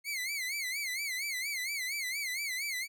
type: tone with vibrato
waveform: sawtooth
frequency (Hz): 2149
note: C7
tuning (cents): +46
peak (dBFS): -30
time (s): 0.04-2.88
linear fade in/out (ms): 50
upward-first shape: sine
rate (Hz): 4.3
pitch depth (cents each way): 140
effects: none